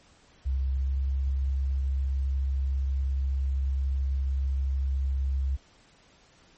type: tone with pitch glide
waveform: sine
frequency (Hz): 66.4 to 67.29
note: C2 to C2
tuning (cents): +26 to +49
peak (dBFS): -24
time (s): 0.45-5.57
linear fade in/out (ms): 20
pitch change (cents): +23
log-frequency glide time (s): 0.71-0.93
effects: pink hiss -59 dBFS RMS until 6.57 s + MP3 32 kbps